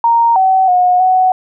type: tone with pitch steps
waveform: sine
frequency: 930 / 759 / 724 / 744 Hz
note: A#5 / F#5 / F#5 / F#5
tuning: -4 / +44 / -38 / +9 cents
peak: -7 dBFS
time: 0.04-1.32 s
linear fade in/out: 2 ms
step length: 320 ms
effects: none

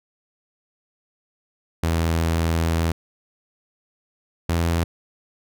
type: tone pair in turn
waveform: sawtooth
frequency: 82.41 / 84 Hz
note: E2 / E2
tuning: 0 / +33 cents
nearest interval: unison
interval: 33 cents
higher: second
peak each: -15 / -15 dBFS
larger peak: neither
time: 1.83-2.92 / 4.49-4.84 s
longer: first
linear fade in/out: 5 ms
effects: none

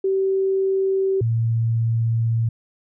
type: tone pair in turn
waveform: sine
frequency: 385.1 / 114.49 Hz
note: G4 / A#2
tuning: -31 / -31 cents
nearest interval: octave + major sixth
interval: 2100 cents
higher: first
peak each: -17 dBFS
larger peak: neither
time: 0.04-1.21 / 1.21-2.49 s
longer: second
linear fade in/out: 5 ms
effects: none

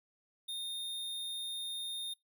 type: tone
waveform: square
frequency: 3661 Hz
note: A#7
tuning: 32 cents flat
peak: -38 dBFS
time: 0.48-2.14 s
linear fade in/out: 10 ms
effects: noise-tail reverb RT60 0.2 s tail -24 dB re dry

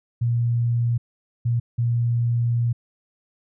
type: tone bursts at uneven times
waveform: sine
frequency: 118.5 Hz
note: A#2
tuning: 29 cents sharp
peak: -18 dBFS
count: 3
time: 0.21-0.98 / 1.45-1.6 / 1.78-2.73 s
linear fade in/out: 10 ms
effects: none

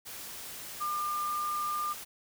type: tone in noise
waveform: sine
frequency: 1201 Hz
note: D6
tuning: 38 cents sharp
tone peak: -30 dBFS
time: 0.8-1.94 s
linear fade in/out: 20 ms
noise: white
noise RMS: -43 dBFS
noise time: 0.05-2.05 s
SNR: +10 dB
effects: none

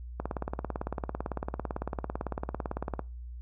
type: click train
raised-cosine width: 1 ms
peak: -18 dBFS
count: 51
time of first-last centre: 0.2-2.993 s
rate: 17.9 Hz
effects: noise-tail reverb RT60 0.3 s tail -23 dB re dry + added 60 Hz sine -39 dBFS peak until 3.41 s

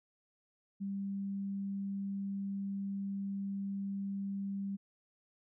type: tone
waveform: sine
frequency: 197.4 Hz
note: G3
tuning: 12 cents sharp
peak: -35 dBFS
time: 0.8-4.77 s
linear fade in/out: 20 ms
effects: none

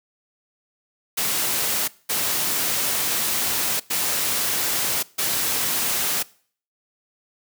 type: noise bursts at uneven times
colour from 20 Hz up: white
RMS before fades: -23 dBFS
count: 4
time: 1.17-1.88 / 2.09-3.8 / 3.9-5.03 / 5.18-6.23 s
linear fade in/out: 10 ms
effects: noise-tail reverb RT60 0.5 s tail -22 dB re dry + high-pass 100 Hz 12 dB/octave

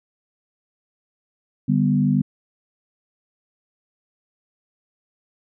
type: chord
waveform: sine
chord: G major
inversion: second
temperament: equal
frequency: 146.83 / 196 / 246.9 Hz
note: D3 / G3 / B3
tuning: 0 / 0 / 0 cents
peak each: -20 dBFS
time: 1.68-2.22 s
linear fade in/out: 10 ms
effects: none

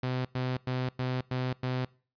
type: tone bursts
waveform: sawtooth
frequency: 127.6 Hz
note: C3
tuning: 43 cents flat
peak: -25 dBFS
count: 6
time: 0.03-1.85 s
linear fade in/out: 5 ms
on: 220 ms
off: 100 ms
effects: noise-tail reverb RT60 0.4 s tail -23 dB re dry + resampled to 11025 Hz

